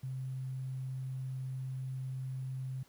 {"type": "tone with sample-and-hold", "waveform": "sine", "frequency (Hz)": 130.81, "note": "C3", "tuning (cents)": 0, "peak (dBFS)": -36, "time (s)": [0.03, 2.83], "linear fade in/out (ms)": 5, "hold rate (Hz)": 11025, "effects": ["pink hiss -65 dBFS RMS until 2.88 s", "high-pass 60 Hz 12 dB/octave"]}